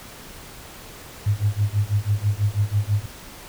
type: tone with tremolo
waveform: sine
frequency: 103.2 Hz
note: G#2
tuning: 10 cents flat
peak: -15 dBFS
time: 1.26-3.06 s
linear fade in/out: 5 ms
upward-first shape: sine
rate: 6.1 Hz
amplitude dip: 95%
effects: pink hiss -41 dBFS RMS until 3.48 s